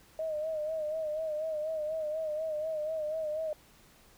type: tone with vibrato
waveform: sine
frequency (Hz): 622.3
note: D#5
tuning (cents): 0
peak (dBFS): -31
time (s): 0.19-3.53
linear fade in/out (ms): 2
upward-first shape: sine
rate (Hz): 4.1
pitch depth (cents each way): 60
effects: pink hiss -60 dBFS RMS until 4.17 s